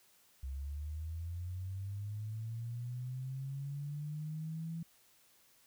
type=linear sweep; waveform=sine; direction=up; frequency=65.41 to 166.9 Hz; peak=-38 dBFS; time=0.43-4.83 s; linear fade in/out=5 ms; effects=white hiss -67 dBFS RMS until 5.66 s